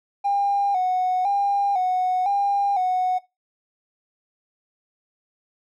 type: tone with vibrato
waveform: triangle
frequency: 769 Hz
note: G5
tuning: 33 cents flat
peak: -15 dBFS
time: 0.24-3.19 s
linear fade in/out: 20 ms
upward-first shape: square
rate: 0.99 Hz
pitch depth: 75 cents each way
effects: noise-tail reverb RT60 0.2 s tail -21 dB re dry + tanh soft clip ceiling -16 dBFS